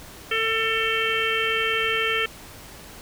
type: harmonic tone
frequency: 447 Hz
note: A4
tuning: 27 cents sharp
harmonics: 1 / 3 / 4 / 5 / 6 / 7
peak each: -28 / -28 / -28 / -28 / -28 / -28 dBFS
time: 0.31-2.26 s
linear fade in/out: 5 ms
effects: pink hiss -43 dBFS RMS until 3.01 s